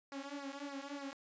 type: tone with flanger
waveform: sawtooth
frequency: 280 Hz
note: C#4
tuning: 18 cents sharp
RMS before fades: -45 dBFS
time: 0.12-1.13 s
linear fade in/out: 0 ms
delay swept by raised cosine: 0.29 to 4.09 ms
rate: 3.4 Hz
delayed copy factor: -0.95
effects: resampled to 16000 Hz